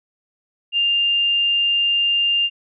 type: tone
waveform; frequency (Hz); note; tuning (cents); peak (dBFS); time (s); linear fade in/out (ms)
sine; 2800; F7; +4; -15; 0.72-2.5; 50
effects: none